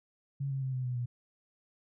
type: tone with pitch steps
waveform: sine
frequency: 138.59 / 135.03 / 131.57 / 128.19 / 124.9 / 121.7 Hz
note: C#3 / C#3 / C3 / C3 / B2 / B2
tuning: 0 / -45 / +10 / -35 / +20 / -25 cents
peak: -31 dBFS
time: 0.4-1.06 s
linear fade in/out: 10 ms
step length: 110 ms
effects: none